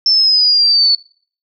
sine exponential sweep, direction down, 5350 to 4435 Hz, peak -8 dBFS, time 0.06-0.95 s, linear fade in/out 2 ms, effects noise-tail reverb RT60 0.5 s tail -25 dB re dry

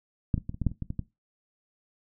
clicks, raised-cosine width 5 ms, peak -11 / -18 / -20 / -26 / -17 / -11 / -27 / -20 / -20 / -18 dBFS, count 10, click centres 0.342 / 0.379 / 0.494 / 0.544 / 0.617 / 0.667 / 0.716 / 0.823 / 0.904 / 0.993 s, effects noise-tail reverb RT60 0.2 s tail -17 dB re dry

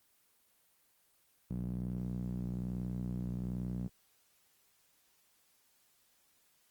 sawtooth tone with band-pass filter, 61.2 Hz, B1, 15 cents flat, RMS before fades -38 dBFS, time 1.5-3.88 s, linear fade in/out 5 ms, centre 170 Hz, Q 2.8, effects white hiss -71 dBFS RMS until 6.7 s + Opus 24 kbps

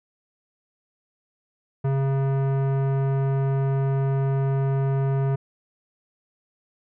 sine tone with tanh clipping, 136 Hz, C#3, 33 cents flat, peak -22 dBFS, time 1.84-5.36 s, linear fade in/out 10 ms, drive 17 dB, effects none

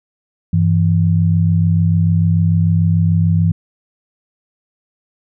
sine tone pair together, 98 / 164.81 Hz, G2 / E3, 0 / 0 cents, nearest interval major sixth, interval 900 cents, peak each -13 dBFS, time 0.53-3.52 s, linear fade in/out 5 ms, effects none

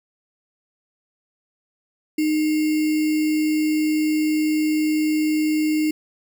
sine tone with sample-and-hold, 308 Hz, D#4, 17 cents flat, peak -17 dBFS, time 2.18-5.91 s, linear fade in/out 5 ms, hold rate 2450 Hz, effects none

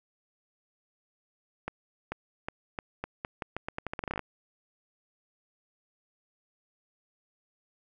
accelerating click train, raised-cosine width 0.5 ms, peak -18 dBFS, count 20, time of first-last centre 1.68-4.193 s, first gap 440 ms, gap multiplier 0.83, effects none

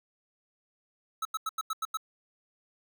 square tone bursts, 1298 Hz, E6, 27 cents flat, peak -30 dBFS, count 7, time 1.22-1.972 s, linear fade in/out 5 ms, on 32 ms, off 88 ms, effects none

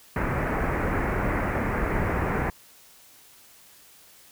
pink low-pass noise, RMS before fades -26 dBFS, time 0.16-2.5 s, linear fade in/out 2 ms, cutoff 2200 Hz, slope 48 dB/octave, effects white hiss -53 dBFS RMS until 4.31 s

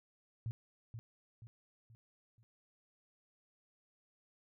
sine tone with echo, 114 Hz, A#2, 38 cents flat, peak -36 dBFS, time 0.46-0.51 s, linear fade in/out 0 ms, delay 480 ms, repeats 4, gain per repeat -7 dB, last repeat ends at 2.43 s, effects none

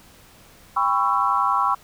sine chord, C# half-diminished seventh, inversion second, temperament just, 798.3 / 997.9 / 1108.7 / 1330.5 Hz, G5 / B5 / C#6 / E6, +31 / +18 / 0 / +16 cents, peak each -25 / -23 / -21 / -24 dBFS, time 0.76-1.75 s, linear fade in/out 10 ms, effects pink hiss -50 dBFS RMS until 1.83 s

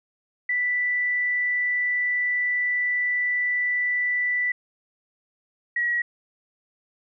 sine tone pair in turn, 1975 / 1914.3 Hz, B6 / A#6, 0 / +45 cents, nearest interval minor second, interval 55 cents, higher first, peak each -21 dBFS, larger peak neither, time 0.49-4.52 / 5.76-6.02 s, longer first, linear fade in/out 5 ms, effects none

